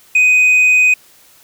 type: tone with tanh clipping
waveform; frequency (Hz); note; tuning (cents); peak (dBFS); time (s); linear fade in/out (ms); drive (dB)
sine; 2500; D#7; +8; -8; 0.15-0.94; 5; 3
effects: white hiss -47 dBFS RMS until 1.43 s